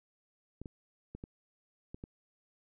clicks, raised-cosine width 3 ms, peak -30 dBFS, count 6, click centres 0.616 / 0.658 / 1.15 / 1.239 / 1.945 / 2.039 s, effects none

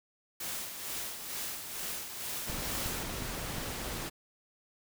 white noise with tremolo, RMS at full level -37 dBFS, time 0.4-3.03 s, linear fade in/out 5 ms, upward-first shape sine, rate 2.2 Hz, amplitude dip 50%
pink noise, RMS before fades -38 dBFS, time 2.46-4.1 s, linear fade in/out 20 ms
click train, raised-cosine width 5 ms, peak -26 dBFS, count 4, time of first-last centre 2.5-3.583 s, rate 2.77 Hz
effects none

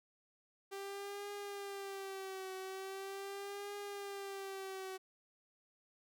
sawtooth tone with vibrato, 392 Hz, G4, in tune, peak -39 dBFS, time 0.71-4.98 s, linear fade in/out 20 ms, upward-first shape triangle, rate 0.41 Hz, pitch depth 69 cents each way, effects none

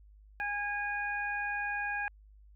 harmonic tone, 820 Hz, G#5, 22 cents flat, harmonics 1 / 2 / 3, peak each -37 / -34 / -39 dBFS, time 0.4-2.08 s, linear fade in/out 0 ms, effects added 51 Hz sine -54 dBFS peak until 2.55 s

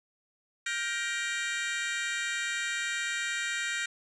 sawtooth chord, G minor seventh, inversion third, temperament just, 1411.2 / 1568 / 1881.6 / 2352 Hz, F6 / G6 / Bb6 / D7, +18 / 0 / +16 / +2 cents, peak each -34 / -32 / -30 / -33 dBFS, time 0.66-3.86 s, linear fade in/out 5 ms, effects resampled to 22050 Hz

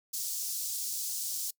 pink high-pass noise, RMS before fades -35 dBFS, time 0.13-1.51 s, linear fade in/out 10 ms, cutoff 5200 Hz, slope 24 dB/octave, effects noise-tail reverb RT60 0.1 s tail -24 dB re dry

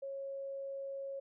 sine tone, 548 Hz, C#5, 20 cents flat, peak -39 dBFS, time 0.02-1.2 s, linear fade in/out 10 ms, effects none

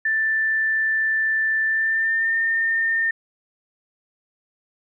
sine tone with pitch glide, 1768 to 1814.6 Hz, A6 to A#6, +8 to -47 cents, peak -18 dBFS, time 0.05-3.11 s, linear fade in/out 5 ms, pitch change +45 cents, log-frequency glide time 1.65-2.36 s, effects none

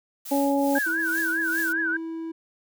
blue noise with tremolo, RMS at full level -34 dBFS, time 0.25-1.73 s, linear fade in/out 10 ms, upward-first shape triangle, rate 2.4 Hz, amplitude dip 80%
harmonic tone, 279.4 Hz, C#4, 14 cents sharp, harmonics 1 / 2 / 3, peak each -22 / -25 / -27 dBFS, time 0.31-0.79 s, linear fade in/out 10 ms
sine tone with vibrato, 1568 Hz, G6, in tune, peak -23 dBFS, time 0.75-1.97 s, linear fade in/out 5 ms, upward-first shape triangle, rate 5 Hz, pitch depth 160 cents each way
triangle tone, 326.8 Hz, E4, 15 cents flat, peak -28 dBFS, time 0.86-2.32 s, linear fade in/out 10 ms
effects none

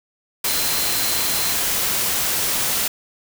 sine tone in noise, 4104 Hz, C8, 34 cents flat, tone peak -28 dBFS, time 0.47-1.54 s, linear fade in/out 5 ms, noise white, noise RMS -21 dBFS, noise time 0.44-2.88 s, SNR -10 dB, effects none

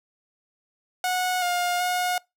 sawtooth tone with pitch steps, 732 / 710 / 722 Hz, F#5 / F5 / F#5, -19 / +28 / -43 cents, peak -19 dBFS, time 1.04-2.18 s, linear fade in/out 2 ms, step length 380 ms, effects noise-tail reverb RT60 0.2 s tail -24 dB re dry

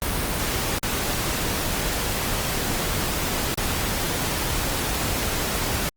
pink noise with dropouts, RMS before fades -25 dBFS, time 0.02-5.89 s, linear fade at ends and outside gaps 0 ms, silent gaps 0.785-0.83 / 3.543-3.576 s, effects Opus 32 kbps

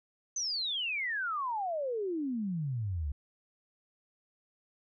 sine exponential sweep, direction down, 6272 to 67.4 Hz, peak -31 dBFS, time 0.36-3.12 s, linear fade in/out 5 ms, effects none

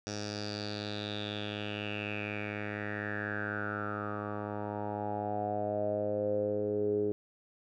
10% pulse tone with low-pass filter sweep, 104.1 Hz, G#2, 5 cents sharp, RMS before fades -35 dBFS, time 0.07-7.12 s, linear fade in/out 0 ms, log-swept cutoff 5600 to 390 Hz, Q 7.1, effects none

